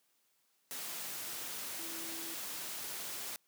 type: tone in noise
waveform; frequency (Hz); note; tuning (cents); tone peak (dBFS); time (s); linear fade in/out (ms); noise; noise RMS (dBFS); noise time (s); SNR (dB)
sine; 329.6; E4; 0; -49; 1.79-2.34; 0; white; -42; 0.71-3.36; -10
effects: white hiss -75 dBFS RMS until 3.47 s + high-pass 150 Hz 12 dB/octave